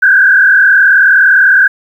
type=tone with frequency modulation; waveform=sine; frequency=1568 Hz; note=G6; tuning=in tune; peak=-3 dBFS; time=0.02-1.68 s; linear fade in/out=10 ms; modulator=39.3 Hz; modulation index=1.9; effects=7-bit